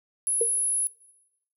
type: tone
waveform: sine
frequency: 10548 Hz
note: E9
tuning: in tune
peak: -22 dBFS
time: 0.27-0.87 s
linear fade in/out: 0 ms
type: tone with exponential decay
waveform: sine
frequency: 457.9 Hz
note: A#4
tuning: 31 cents flat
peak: -18 dBFS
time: 0.41-0.5 s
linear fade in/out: 5 ms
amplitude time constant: 19 ms
effects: noise-tail reverb RT60 1.0 s tail -22 dB re dry